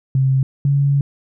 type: tone pair in turn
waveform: sine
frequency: 133.2 / 140.59 Hz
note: C3 / C#3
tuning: +31 / +25 cents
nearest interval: minor second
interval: 94 cents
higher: second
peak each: -12 dBFS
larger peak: neither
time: 0.15-0.43 / 0.65-1.01 s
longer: second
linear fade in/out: 2 ms
effects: none